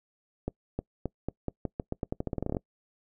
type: accelerating click train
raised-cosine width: 2 ms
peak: -17 dBFS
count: 20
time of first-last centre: 0.48-2.568 s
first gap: 310 ms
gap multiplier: 0.86
effects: noise-tail reverb RT60 0.1 s tail -24 dB re dry